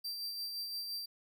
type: tone with tremolo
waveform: 45% pulse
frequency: 4699 Hz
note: D8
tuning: in tune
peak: -36 dBFS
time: 0.04-1.06 s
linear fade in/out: 10 ms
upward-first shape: sine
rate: 5.8 Hz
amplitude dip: 35%
effects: none